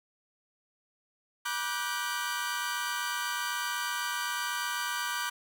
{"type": "chord", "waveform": "sawtooth", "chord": "G major seventh", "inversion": "first", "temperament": "equal with one note detuned", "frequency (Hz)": [966.3, 1174.7, 1480, 1568], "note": ["B5", "D6", "F#6", "G6"], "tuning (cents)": [-38, 0, 0, 0], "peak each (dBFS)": -33, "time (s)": [1.45, 5.3], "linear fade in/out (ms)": 10, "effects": []}